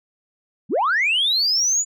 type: linear sweep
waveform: sine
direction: up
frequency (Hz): 138.59 to 7040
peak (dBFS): -15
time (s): 0.69-1.85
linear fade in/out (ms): 50
effects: tanh soft clip ceiling -13 dBFS